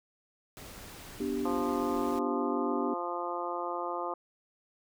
pink noise, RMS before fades -47 dBFS, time 0.57-2.19 s, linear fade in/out 0 ms
sine chord, G major, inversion first, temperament equal, 246.9 / 293.7 / 392 Hz, B3 / D4 / G4, 0 / 0 / 0 cents, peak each -34 dBFS, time 1.2-2.94 s, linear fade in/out 5 ms
harmonic tone, 174.61 Hz, F3, in tune, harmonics 2 / 3 / 4 / 5 / 6 / 7, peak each -39 / -39 / -39 / -39 / -39 / -39 dBFS, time 1.45-4.14 s, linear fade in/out 5 ms
effects none

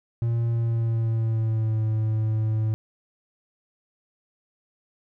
triangle tone with pitch glide, 116.54 to 109.37 Hz, A#2 to A2, 0 to -10 cents, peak -19 dBFS, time 0.22-2.74 s, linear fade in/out 0 ms, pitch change -110 cents, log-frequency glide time 0.48-1.84 s, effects none

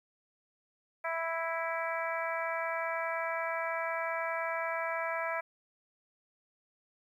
harmonic tone, 329.6 Hz, E4, in tune, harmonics 2 / 3 / 4 / 5 / 6 / 7, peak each -36 / -38 / -39 / -40 / -41 / -41 dBFS, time 1.04-5.41 s, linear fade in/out 10 ms, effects 11-bit

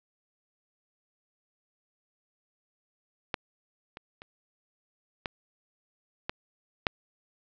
clicks, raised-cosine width 0.3 ms, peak -12 / -25 / -28 / -15 / -14 / -7 dBFS, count 6, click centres 3.342 / 3.971 / 4.219 / 5.258 / 6.295 / 6.868 s, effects low-pass 5000 Hz 12 dB/octave

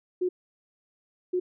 sine tone bursts at uneven times, 363 Hz, F#4, 33 cents flat, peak -23 dBFS, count 2, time 0.21-0.29 / 1.33-1.4 s, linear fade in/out 10 ms, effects none

